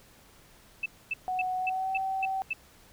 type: tone bursts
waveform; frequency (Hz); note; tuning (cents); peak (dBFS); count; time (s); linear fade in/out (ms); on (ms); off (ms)
sine; 2637; E7; 0; -27; 7; 0.83-2.533; 5; 29; 250
type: tone with pitch glide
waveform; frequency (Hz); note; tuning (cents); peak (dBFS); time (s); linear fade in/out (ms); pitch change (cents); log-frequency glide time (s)
sine; 740 to 767.4; F#5 to G5; 0 to -37; -28; 1.28-2.42; 0; +63; 1.58-1.94
effects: pink hiss -57 dBFS RMS until 2.92 s